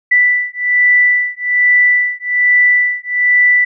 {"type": "beating tone pair", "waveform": "sine", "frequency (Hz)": [1975.5, 1976.7], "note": ["B6", "B6"], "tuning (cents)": [0, 1], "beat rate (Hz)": 1.2, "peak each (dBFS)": -12, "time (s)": [0.11, 3.65], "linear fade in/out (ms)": 10, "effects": []}